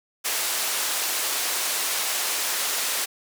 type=band-pass noise; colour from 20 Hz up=white; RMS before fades=-26 dBFS; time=0.24-3.06 s; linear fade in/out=20 ms; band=460 to 12000 Hz; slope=12 dB/octave; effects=none